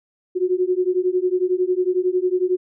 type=beating tone pair; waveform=sine; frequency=359.9 / 370.9 Hz; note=F#4 / F#4; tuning=-48 / +4 cents; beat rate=11 Hz; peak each=-20 dBFS; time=0.35-2.57 s; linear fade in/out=20 ms; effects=none